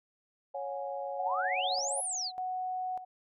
sine chord, C# suspended fourth, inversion none, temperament equal with one note detuned, 554.4 / 724.8 / 830.6 Hz, C#5 / F#5 / G#5, 0 / -36 / 0 cents, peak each -37 / -40 / -40 dBFS, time 0.54-2.01 s, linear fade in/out 10 ms
sine tone with tremolo, 740 Hz, F#5, in tune, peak -32 dBFS, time 1.19-3.05 s, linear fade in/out 10 ms, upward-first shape square, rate 0.84 Hz, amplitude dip 70%
sine exponential two-way sweep, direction up then down, 740 to 10900 to 3848 Hz, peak -32 dBFS, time 1.22-2.32 s, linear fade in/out 50 ms, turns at 2.01 s
effects none

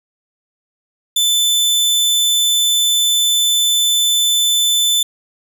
sawtooth tone, 3520 Hz, A7, in tune, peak -9 dBFS, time 1.16-5.03 s, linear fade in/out 5 ms, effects none

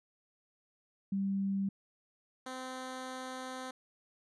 sine / 10% pulse tone pair in turn, 196 / 258 Hz, G3 / C4, 0 / -24 cents, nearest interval perfect fourth, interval 476 cents, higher second, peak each -30 / -32 dBFS, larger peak first, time 1.12-1.69 / 2.46-3.71 s, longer second, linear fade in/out 5 ms, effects resampled to 24000 Hz

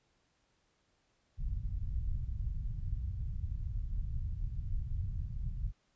pink low-pass noise, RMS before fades -36 dBFS, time 1.37-5.73 s, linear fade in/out 50 ms, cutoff 110 Hz, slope 24 dB/octave, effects pink hiss -75 dBFS RMS until 5.95 s + resampled to 16000 Hz

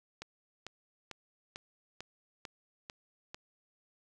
click train, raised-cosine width 0.2 ms, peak -25 dBFS, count 8, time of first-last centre 0.22-3.345 s, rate 2.24 Hz, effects none

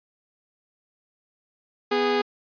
sawtooth tone pair together, 248.4 / 411.9 Hz, B3 / G#4, +10 / -14 cents, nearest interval major sixth, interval 876 cents, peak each -24 / -17 dBFS, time 1.91-2.22 s, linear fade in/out 10 ms, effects resampled to 11025 Hz

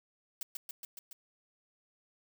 blue noise with echo, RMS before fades -38 dBFS, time 0.41-0.43 s, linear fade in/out 2 ms, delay 140 ms, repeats 5, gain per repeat -2 dB, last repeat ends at 1.13 s, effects none

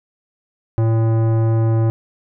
sine tone with tanh clipping, 112.7 Hz, A2, 42 cents sharp, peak -15 dBFS, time 0.78-1.9 s, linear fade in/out 0 ms, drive 16 dB, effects none

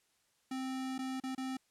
square tone with dropouts, 261.6 Hz, C4, in tune, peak -37 dBFS, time 0.51-1.57 s, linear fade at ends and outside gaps 5 ms, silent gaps 0.981-0.989 / 1.201-1.236 / 1.35-1.378 s, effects white hiss -74 dBFS RMS until 1.7 s + low-pass 10000 Hz 12 dB/octave

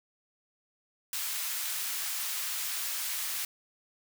white high-pass noise, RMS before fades -34 dBFS, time 1.13-3.45 s, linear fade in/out 2 ms, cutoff 1200 Hz, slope 12 dB/octave, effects none

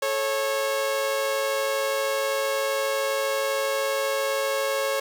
sawtooth tone pair together, 435.4 / 548 Hz, A4 / C#5, -18 / -20 cents, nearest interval major third, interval 398 cents, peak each -27 / -20 dBFS, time 0.02-5 s, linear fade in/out 5 ms, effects none

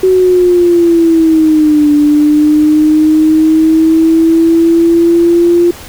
sine linear two-way sweep, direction down then up, 375.9 to 293.7 to 347.5 Hz, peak -4 dBFS, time 0.03-5.71 s, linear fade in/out 5 ms, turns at 1.92 s, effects pink hiss -30 dBFS RMS until 5.88 s

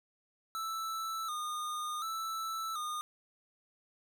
square tone with vibrato, 1270 Hz, D#6, 35 cents sharp, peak -36 dBFS, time 0.55-3.01 s, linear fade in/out 0 ms, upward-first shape square, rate 0.68 Hz, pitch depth 66 cents each way, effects none

